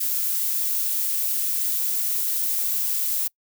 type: noise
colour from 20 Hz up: violet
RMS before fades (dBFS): -24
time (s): 0-3.28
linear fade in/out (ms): 10
effects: noise-tail reverb RT60 0.1 s tail -25 dB re dry